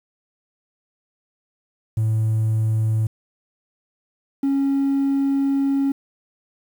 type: tone pair in turn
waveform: triangle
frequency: 110 / 275.4 Hz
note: A2 / C#4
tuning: 0 / -11 cents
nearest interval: octave + major third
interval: 1589 cents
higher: second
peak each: -14 dBFS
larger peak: neither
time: 1.97-3.07 / 4.43-5.92 s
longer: second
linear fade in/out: 5 ms
effects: tanh soft clip ceiling -12 dBFS + 8-bit